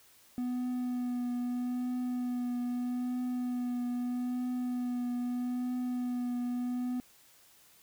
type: tone with vibrato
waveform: triangle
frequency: 246.9 Hz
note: B3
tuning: in tune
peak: -29 dBFS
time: 0.38-7 s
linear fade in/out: 0 ms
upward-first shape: triangle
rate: 0.79 Hz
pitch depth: 21 cents each way
effects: white hiss -61 dBFS RMS until 7.82 s